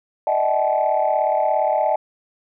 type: tone cluster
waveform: sine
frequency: 604 / 641 / 761 / 859 Hz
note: D5 / E5 / F#5 / A5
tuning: +48 / -49 / +48 / -42 cents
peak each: -21 dBFS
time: 0.27-1.96 s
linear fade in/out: 2 ms
effects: tanh soft clip ceiling -9 dBFS